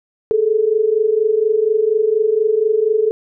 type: tone pair together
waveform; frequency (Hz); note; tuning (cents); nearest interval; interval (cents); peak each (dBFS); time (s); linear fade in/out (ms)
sine; 418.1 / 442.3; G#4 / A4; +12 / +9; minor second; 97; -17 / -14; 0.31-3.11; 0
effects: none